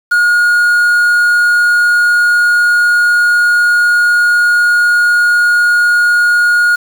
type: tone with quantisation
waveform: triangle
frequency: 1436 Hz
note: F6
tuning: 48 cents sharp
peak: -5 dBFS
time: 0.11-6.76 s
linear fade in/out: 10 ms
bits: 5
effects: none